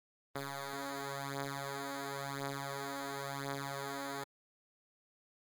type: beating tone pair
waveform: 5% pulse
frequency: 138.59 / 139.54 Hz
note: C#3 / C#3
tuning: 0 / +12 cents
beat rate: 0.95 Hz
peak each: -29 / -32 dBFS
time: 0.35-4.24 s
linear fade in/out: 5 ms
effects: Opus 24 kbps